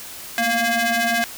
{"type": "ring-modulated tone", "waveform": "sawtooth", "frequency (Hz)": 461.2, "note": "A#4", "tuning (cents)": -19, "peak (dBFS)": -11, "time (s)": [0.38, 1.24], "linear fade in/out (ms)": 0, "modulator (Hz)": 1160, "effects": ["white hiss -36 dBFS RMS until 1.37 s"]}